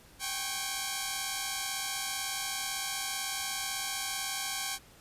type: tone cluster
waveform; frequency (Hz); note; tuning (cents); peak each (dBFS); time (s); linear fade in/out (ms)
5% pulse; 775 / 813 / 1096; G5 / G#5 / C#6; -20 / -37 / -20; -24 / -29 / -25; 0.19-4.79; 50
effects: pink hiss -57 dBFS RMS until 5 s + resampled to 32000 Hz